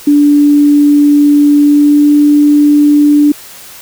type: tone with pitch glide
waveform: sine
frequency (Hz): 291.1 to 293.5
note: D4 to D4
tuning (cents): -15 to -1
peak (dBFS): -3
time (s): 0.07-3.32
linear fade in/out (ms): 5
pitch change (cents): +14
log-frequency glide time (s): 1.61-2.12
effects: white hiss -32 dBFS RMS until 3.81 s